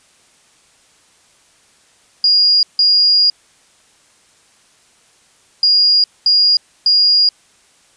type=tone bursts at uneven times; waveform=sine; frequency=4852 Hz; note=D#8; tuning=44 cents flat; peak=-8 dBFS; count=5; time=2.24-2.63 / 2.79-3.3 / 5.63-6.04 / 6.26-6.57 / 6.86-7.29 s; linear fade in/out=2 ms; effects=white hiss -52 dBFS RMS until 7.96 s + resampled to 22050 Hz